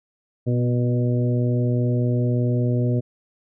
harmonic tone with a mistuned harmonic, 121.9 Hz, B2, 22 cents flat, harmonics 1 / 2 / 3 / 4 / 5, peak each -19 / -25 / -29 / -31 / -33 dBFS, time 0.46-3.01 s, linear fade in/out 20 ms, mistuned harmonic 2, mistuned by +22 cents, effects none

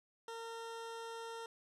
20% pulse tone, 457.9 Hz, A#4, 31 cents flat, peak -39 dBFS, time 0.28-1.46 s, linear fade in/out 2 ms, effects low-pass 9000 Hz 12 dB/octave

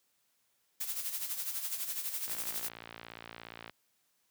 blue noise with tremolo, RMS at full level -35 dBFS, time 0.8-2.69 s, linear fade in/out 10 ms, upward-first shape sine, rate 12 Hz, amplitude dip 60%
click train, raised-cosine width 0.3 ms, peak -28 dBFS, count 82, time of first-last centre 2.28-3.696 s, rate 57.2 Hz
effects white hiss -75 dBFS RMS until 4.3 s + high-pass 80 Hz 12 dB/octave

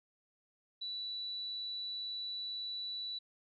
sine tone, 3951 Hz, B7, in tune, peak -38 dBFS, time 0.81-3.19 s, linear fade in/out 10 ms, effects none

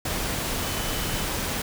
sine tone in noise, 3016 Hz, F#7, 32 cents sharp, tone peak -39 dBFS, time 0.62-1.23 s, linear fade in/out 5 ms, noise pink, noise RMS -28 dBFS, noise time 0.05-1.62 s, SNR -14 dB, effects none

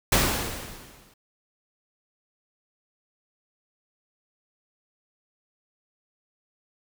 pink noise with exponential decay, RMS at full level -18 dBFS, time 0.12-1.14 s, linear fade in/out 5 ms, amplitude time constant 220 ms, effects none

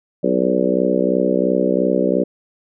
harmonic tone with a mistuned harmonic, 62.9 Hz, B1, 32 cents sharp, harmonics 3 / 4 / 5 / 6 / 7 / 8 / 9, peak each -22 / -22 / -22 / -22 / -22 / -22 / -22 dBFS, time 0.23-2.24 s, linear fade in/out 10 ms, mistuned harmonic 9, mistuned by +16 cents, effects none

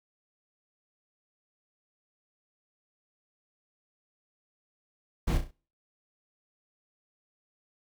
brown noise with echo, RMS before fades -26 dBFS, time 5.27-5.38 s, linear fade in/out 10 ms, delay 33 ms, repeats 4, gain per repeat -7 dB, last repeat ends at 5.512 s, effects noise-tail reverb RT60 0.4 s tail -24 dB re dry

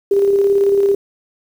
sine tone with tremolo, 398.4 Hz, G4, 28 cents sharp, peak -9 dBFS, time 0.11-0.95 s, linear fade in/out 5 ms, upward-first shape square, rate 18 Hz, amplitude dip 30%, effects 7-bit

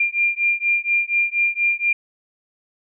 sine beating tone pair, 2392 / 2396.2 Hz, D7 / D7, +31 / +34 cents, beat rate 4.2 Hz, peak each -20 dBFS, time 0-1.93 s, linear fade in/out 5 ms, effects none

